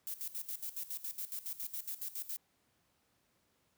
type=noise with tremolo; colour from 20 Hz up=violet; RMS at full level=-40 dBFS; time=0.07-2.37 s; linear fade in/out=0 ms; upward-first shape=square; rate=7.2 Hz; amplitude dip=80%; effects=pink hiss -75 dBFS RMS until 3.77 s + high-pass 80 Hz 12 dB/octave